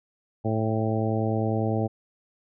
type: harmonic tone with a mistuned harmonic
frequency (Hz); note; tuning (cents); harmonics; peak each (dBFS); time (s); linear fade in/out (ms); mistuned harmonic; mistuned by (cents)
110; A2; 0; 1 / 2 / 3 / 4 / 5 / 6 / 7; -26 / -29 / -31 / -32 / -33 / -34 / -34; 0.44-1.88; 20; 7; +27
effects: none